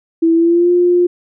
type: tone with pitch glide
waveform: sine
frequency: 329.6 to 353.3 Hz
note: E4 to F4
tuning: 0 to +20 cents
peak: -8 dBFS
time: 0.22-1.07 s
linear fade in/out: 10 ms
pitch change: +120 cents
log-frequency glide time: 0.34-0.71 s
effects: none